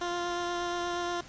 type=tone with vibrato; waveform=15% pulse; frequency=349.2 Hz; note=F4; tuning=in tune; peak=-24 dBFS; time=0.01-1.21 s; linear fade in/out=5 ms; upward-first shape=sine; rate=8.4 Hz; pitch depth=10 cents each way; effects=pink hiss -50 dBFS RMS until 1.28 s + resampled to 16000 Hz